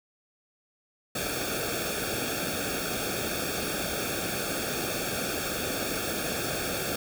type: noise with comb filter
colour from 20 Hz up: pink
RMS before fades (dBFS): -31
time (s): 1.15-6.96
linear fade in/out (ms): 5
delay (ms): 1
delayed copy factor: -0.95
effects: none